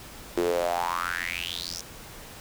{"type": "tone with high-pass filter sweep", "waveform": "sawtooth", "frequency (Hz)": 86.7, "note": "F2", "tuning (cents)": -12, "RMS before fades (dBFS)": -29, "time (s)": [0.37, 1.81], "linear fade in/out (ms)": 5, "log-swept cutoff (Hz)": [350, 5900], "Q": 6.8, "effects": ["pink hiss -44 dBFS RMS until 2.4 s"]}